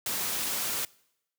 white noise, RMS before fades -31 dBFS, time 0.06-0.85 s, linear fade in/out 2 ms, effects noise-tail reverb RT60 0.8 s tail -24 dB re dry + high-pass 100 Hz 12 dB/octave

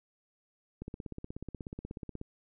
click train, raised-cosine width 3 ms, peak -27 dBFS, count 24, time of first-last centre 0.82-2.214 s, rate 16.5 Hz, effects none

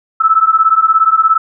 sine beating tone pair, 1303 / 1320 Hz, E6 / E6, -20 / +2 cents, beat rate 17 Hz, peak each -10 dBFS, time 0.2-1.38 s, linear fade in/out 10 ms, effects none

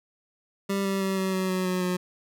25% pulse tone with pitch steps, 197 / 194.62 / 192.28 / 189.96 / 187.67 / 185.41 / 183.17 / 180.96 Hz, G3 / G3 / G3 / F#3 / F#3 / F#3 / F#3 / F#3, +9 / -12 / -33 / +46 / +25 / +4 / -17 / -38 cents, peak -21 dBFS, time 0.69-1.97 s, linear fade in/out 10 ms, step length 160 ms, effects none

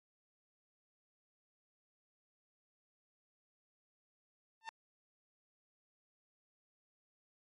sawtooth tone with exponential growth, 897 Hz, A5, 33 cents sharp, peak -34 dBFS, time 4.61-4.69 s, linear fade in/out 0 ms, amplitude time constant 17 ms, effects low-pass 5000 Hz 12 dB/octave + AAC 32 kbps

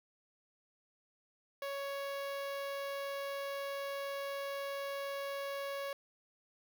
sawtooth tone with notch filter, 557 Hz, C#5, 8 cents sharp, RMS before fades -40 dBFS, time 1.62-5.93 s, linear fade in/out 2 ms, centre 7800 Hz, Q 1.1, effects none

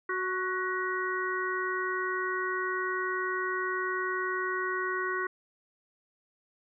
harmonic tone with a mistuned harmonic, 370 Hz, F#4, in tune, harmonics 1 / 3 / 4 / 5, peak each -34 / -34 / -34 / -35 dBFS, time 0.09-5.27 s, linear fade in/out 5 ms, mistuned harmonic 5, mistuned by +47 cents, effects none

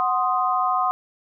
sine chord, C diminished, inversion second, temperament equal, 740 / 1046.5 / 1244.5 Hz, Gb5 / C6 / Eb6, 0 / 0 / 0 cents, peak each -23 dBFS, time 0-0.91 s, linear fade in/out 0 ms, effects none

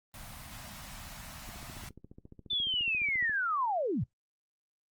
pink band-stop noise, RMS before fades -46 dBFS, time 0.14-1.89 s, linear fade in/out 2 ms, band 260 to 600 Hz, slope 48 dB/octave
click train, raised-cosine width 3 ms, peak -36 dBFS, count 27, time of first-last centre 1.49-3.296 s, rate 14.4 Hz
sine linear sweep, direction down, 3554 to 83.2 Hz, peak -28 dBFS, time 2.5-4.04 s, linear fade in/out 10 ms
effects noise-tail reverb RT60 0.1 s tail -17 dB re dry + Opus 24 kbps

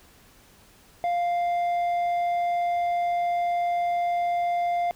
square tone with low-pass filter, 698.5 Hz, F5, in tune, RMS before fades -25 dBFS, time 1.04-4.91 s, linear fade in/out 0 ms, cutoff 1500 Hz, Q 0.65, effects pink hiss -55 dBFS RMS until 4.95 s

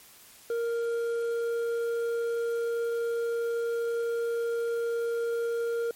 sine tone with hard clipping, 466.2 Hz, A#4, in tune, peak -28 dBFS, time 0.5-5.91 s, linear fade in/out 2 ms, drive 5 dB, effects white hiss -53 dBFS RMS until 5.95 s + MP3 64 kbps

